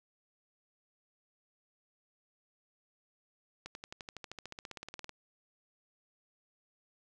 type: accelerating click train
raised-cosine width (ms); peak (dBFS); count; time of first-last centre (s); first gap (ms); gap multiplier
0.2; -26; 22; 3.66-5.093; 91; 0.97
effects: none